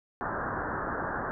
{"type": "low-pass noise", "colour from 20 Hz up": "white", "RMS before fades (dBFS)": -33, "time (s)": [0.21, 1.31], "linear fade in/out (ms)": 0, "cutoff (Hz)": 1700, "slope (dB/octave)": 96, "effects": []}